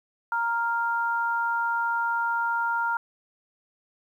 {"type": "tone pair together", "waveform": "sine", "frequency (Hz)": [932.3, 1396.9], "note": ["A#5", "F6"], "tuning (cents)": [0, 0], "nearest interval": "perfect fifth", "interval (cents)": 700, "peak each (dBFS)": [-26, -26], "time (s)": [0.32, 2.97], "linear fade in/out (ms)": 2, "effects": ["10-bit"]}